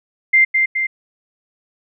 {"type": "tone with echo", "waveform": "sine", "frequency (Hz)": 2093, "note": "C7", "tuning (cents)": 0, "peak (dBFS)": -8, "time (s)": [0.33, 0.45], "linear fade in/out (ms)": 10, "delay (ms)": 210, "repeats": 2, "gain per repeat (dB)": -4, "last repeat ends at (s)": 0.87, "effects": []}